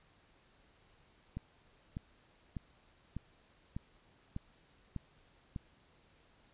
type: click train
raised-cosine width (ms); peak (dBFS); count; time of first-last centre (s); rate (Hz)
5; -27; 8; 1.37-5.562; 1.67
effects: pink hiss -67 dBFS RMS until 6.53 s + resampled to 8000 Hz